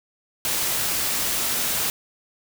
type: noise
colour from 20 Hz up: white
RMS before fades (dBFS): -24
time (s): 0.45-1.9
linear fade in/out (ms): 0
effects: none